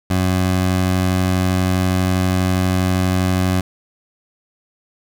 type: tone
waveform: 20% pulse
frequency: 92.4 Hz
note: F#2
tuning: 2 cents flat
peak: -10 dBFS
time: 0.1-3.61 s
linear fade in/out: 5 ms
effects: none